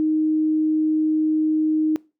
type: tone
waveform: sine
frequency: 311.1 Hz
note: D#4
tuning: in tune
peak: -17 dBFS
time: 0-1.96 s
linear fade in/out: 0 ms
effects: noise-tail reverb RT60 0.3 s tail -23 dB re dry

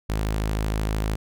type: tone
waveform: sawtooth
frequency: 53.1 Hz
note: G#1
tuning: 39 cents sharp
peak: -19 dBFS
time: 0.09-1.16 s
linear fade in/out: 10 ms
effects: none

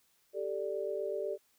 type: chord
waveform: sine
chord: G suspended second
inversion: none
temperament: equal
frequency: 392 / 440 / 587.3 Hz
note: G4 / A4 / D5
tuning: 0 / 0 / 0 cents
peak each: -37 / -38 / -37 dBFS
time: 0.33-1.38 s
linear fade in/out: 50 ms
effects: white hiss -71 dBFS RMS until 1.58 s

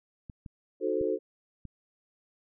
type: clicks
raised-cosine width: 5 ms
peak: -30 dBFS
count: 4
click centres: 0.298 / 0.462 / 1.012 / 1.653 s
type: chord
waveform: sine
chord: D# diminished seventh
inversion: none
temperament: equal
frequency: 311.1 / 370 / 440 / 523.3 Hz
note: D#4 / F#4 / A4 / C5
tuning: 0 / 0 / 0 / 0 cents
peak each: -34 / -31 / -30 / -33 dBFS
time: 0.8-1.19 s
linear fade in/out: 50 ms
effects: none

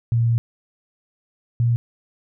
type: tone pair in turn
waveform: sine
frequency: 116.54 / 118.37 Hz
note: A#2 / A#2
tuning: 0 / +27 cents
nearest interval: unison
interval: 27 cents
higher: second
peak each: -15 dBFS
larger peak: neither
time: 0.12-0.38 / 1.6-1.76 s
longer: first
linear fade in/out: 0 ms
effects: none

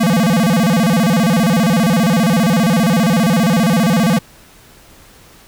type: tone with vibrato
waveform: square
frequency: 196 Hz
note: G3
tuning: in tune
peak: -11 dBFS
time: 0-4.19 s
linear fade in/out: 10 ms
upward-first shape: square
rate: 15 Hz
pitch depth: 260 cents each way
effects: pink hiss -44 dBFS RMS until 5.47 s

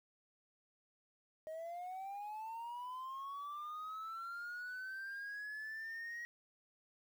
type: linear sweep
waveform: sine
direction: up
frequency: 622.3 to 1900 Hz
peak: -40 dBFS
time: 1.47-6.25 s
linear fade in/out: 0 ms
effects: tanh soft clip ceiling -42 dBFS + 11-bit

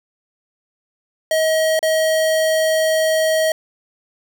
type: tone with dropouts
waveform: square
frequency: 635 Hz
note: D#5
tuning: 35 cents sharp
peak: -15 dBFS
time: 1.31-3.52 s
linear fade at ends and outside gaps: 2 ms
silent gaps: 1.792-1.828 s
effects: none

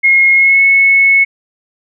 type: tone with pitch glide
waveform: sine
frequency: 2154 to 2198 Hz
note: C7 to C#7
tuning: +50 to -15 cents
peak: -5 dBFS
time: 0.03-1.25 s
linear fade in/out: 20 ms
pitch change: +35 cents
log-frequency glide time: 0.34-0.62 s
effects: none

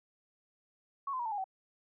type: tone with pitch steps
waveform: sine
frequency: 1108.7 / 1028.5 / 954.1 / 885.1 / 821 / 761.7 Hz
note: C#6 / C6 / A#5 / A5 / G#5 / G5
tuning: 0 / -30 / +40 / +10 / -20 / -50 cents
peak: -33 dBFS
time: 1.07-1.442 s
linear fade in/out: 5 ms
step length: 62 ms
effects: none

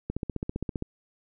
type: click train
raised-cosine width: 3 ms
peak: -17 dBFS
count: 12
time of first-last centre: 0.1-0.824 s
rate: 15.2 Hz
effects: none

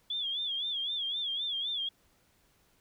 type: tone with vibrato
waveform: sine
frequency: 3388 Hz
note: G#7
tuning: 34 cents sharp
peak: -31 dBFS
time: 0.1-1.89 s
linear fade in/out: 5 ms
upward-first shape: sine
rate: 3.9 Hz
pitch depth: 110 cents each way
effects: pink hiss -68 dBFS RMS until 2.8 s

